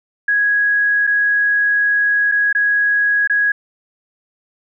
sine tone with dropouts, 1661.2 Hz, G#6, in tune, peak -12 dBFS, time 0.28-3.52 s, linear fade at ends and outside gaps 5 ms, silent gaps 1.069-1.073 / 2.316-2.32 / 2.528-2.549 / 3.275-3.297 s, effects none

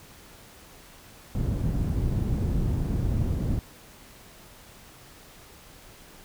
white low-pass noise, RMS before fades -26 dBFS, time 1.35-3.59 s, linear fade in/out 0 ms, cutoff 130 Hz, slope 12 dB/octave, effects pink hiss -50 dBFS RMS until 6.24 s

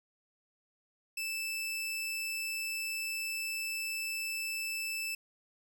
sawtooth tone, 2637 Hz, E7, in tune, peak -31 dBFS, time 1.17-5.15 s, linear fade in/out 5 ms, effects none

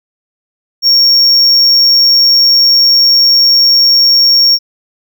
triangle tone, 5530 Hz, F8, 18 cents flat, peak -3 dBFS, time 0.82-4.59 s, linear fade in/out 50 ms, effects none

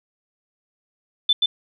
sine tone with echo, 3520 Hz, A7, in tune, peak -13 dBFS, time 1.29-1.33 s, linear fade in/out 5 ms, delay 130 ms, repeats 1, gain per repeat -2 dB, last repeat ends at 1.46 s, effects none

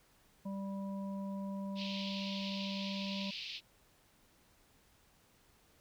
harmonic tone, 196 Hz, G3, in tune, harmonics 1 / 3 / 5, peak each -38 / -48 / -51 dBFS, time 0.45-3.31 s, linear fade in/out 10 ms
pink band-pass noise, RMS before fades -44 dBFS, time 1.75-3.61 s, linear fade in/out 50 ms, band 2500 to 4800 Hz, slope 48 dB/octave
effects pink hiss -68 dBFS RMS until 5.8 s

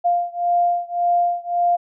sine beating tone pair, 698.5 / 700.3 Hz, F5 / F5, 0 / +5 cents, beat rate 1.8 Hz, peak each -19 / -20 dBFS, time 0.04-1.77 s, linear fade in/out 20 ms, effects none

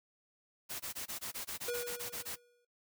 white noise bursts, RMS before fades -41 dBFS, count 13, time 0.69-2.36 s, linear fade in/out 20 ms, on 110 ms, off 20 ms
square tone with exponential decay, 482.8 Hz, B4, 39 cents flat, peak -34 dBFS, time 1.68-2.65 s, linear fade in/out 5 ms, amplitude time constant 210 ms
effects noise-tail reverb RT60 0.1 s tail -17 dB re dry

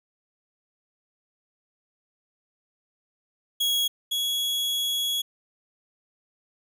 40% pulse tone pair in turn, 3322 / 3345 Hz, G#7 / G#7, 0 / +12 cents, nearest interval unison, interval 12 cents, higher second, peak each -21 / -23 dBFS, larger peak first, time 3.6-3.88 / 4.11-5.22 s, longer second, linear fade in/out 10 ms, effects none

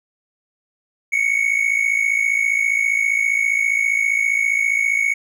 triangle tone pair together, 2189 / 2244 Hz, C#7 / C#7, -22 / +21 cents, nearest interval unison, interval 43 cents, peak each -17 dBFS, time 1.12-5.14 s, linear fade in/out 10 ms, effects none

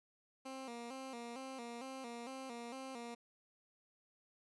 15% pulse tone with vibrato, 250 Hz, B3, 21 cents sharp, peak -39 dBFS, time 0.45-3.15 s, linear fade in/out 10 ms, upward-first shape square, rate 2.2 Hz, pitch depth 99 cents each way, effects resampled to 24000 Hz

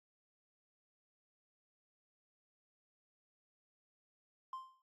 triangle tone with exponential decay, 1046.5 Hz, C6, in tune, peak -36 dBFS, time 4.53-4.82 s, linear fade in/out 2 ms, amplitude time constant 63 ms, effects tanh soft clip ceiling -36 dBFS + AAC 32 kbps

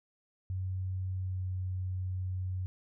sine tone with pitch glide, 93.4 to 92.54 Hz, F#2 to F#2, +17 to +1 cents, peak -32 dBFS, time 0.5-2.66 s, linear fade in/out 0 ms, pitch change -16 cents, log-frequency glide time 1.18-1.45 s, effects none

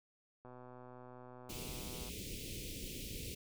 click train, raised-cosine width 1 ms, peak -40 dBFS, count 206, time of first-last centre 0.45-2.09 s, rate 125 Hz
pink band-stop noise, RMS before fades -45 dBFS, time 1.49-3.35 s, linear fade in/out 10 ms, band 500 to 2300 Hz, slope 48 dB/octave
effects none

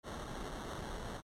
pink noise with sample-and-hold, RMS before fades -43 dBFS, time 0.03-1.22 s, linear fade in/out 50 ms, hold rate 2450 Hz, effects low-pass 10000 Hz 12 dB/octave + MP3 96 kbps

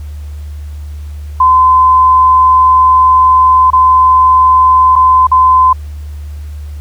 sine tone with dropouts, 1025 Hz, C6, 36 cents flat, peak -3 dBFS, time 1.4-5.73 s, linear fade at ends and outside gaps 5 ms, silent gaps 3.704-3.731 / 4.956-4.961 / 5.27-5.315 s, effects added 74 Hz sine -21 dBFS peak until 6.8 s + pink hiss -44 dBFS RMS until 6.8 s

